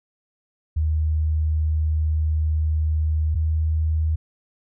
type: tone pair in turn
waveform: sine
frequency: 77.78 / 78.77 Hz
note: D#2 / D#2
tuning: 0 / +22 cents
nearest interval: unison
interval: 22 cents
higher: second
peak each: -18 dBFS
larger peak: neither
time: 0.76-3.35 / 3.35-4.16 s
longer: first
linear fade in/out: 10 ms
effects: none